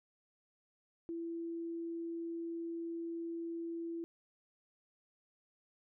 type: tone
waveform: sine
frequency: 334.6 Hz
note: E4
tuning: 26 cents sharp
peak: -38 dBFS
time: 1.09-4.04 s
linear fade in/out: 0 ms
effects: none